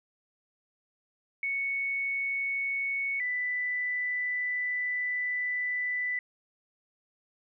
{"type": "tone pair in turn", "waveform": "sine", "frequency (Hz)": [2217, 1986.7], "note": ["C#7", "B6"], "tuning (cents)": [0, 10], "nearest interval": "major second", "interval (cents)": 190, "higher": "first", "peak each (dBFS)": -28, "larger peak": "neither", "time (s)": [[1.43, 3.2], [3.2, 6.19]], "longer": "second", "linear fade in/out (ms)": 2, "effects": []}